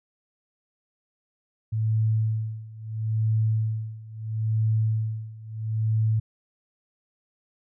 sine tone with tremolo, 110 Hz, A2, in tune, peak -19 dBFS, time 1.72-6.2 s, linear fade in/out 10 ms, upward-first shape sine, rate 0.75 Hz, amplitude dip 90%, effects none

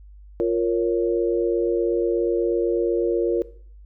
sine chord, Bb minor, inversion second, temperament equal, 349.2 / 466.2 / 554.4 Hz, F4 / Bb4 / Db5, 0 / 0 / 0 cents, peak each -21 / -22 / -27 dBFS, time 0.4-3.42 s, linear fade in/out 0 ms, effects noise-tail reverb RT60 0.5 s tail -17 dB re dry + added 50 Hz sine -42 dBFS peak until 3.85 s

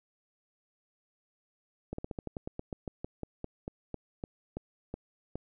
slowing click train, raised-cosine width 2 ms, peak -23 dBFS, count 20, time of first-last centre 1.93-5.356 s, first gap 54 ms, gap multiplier 1.12, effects none

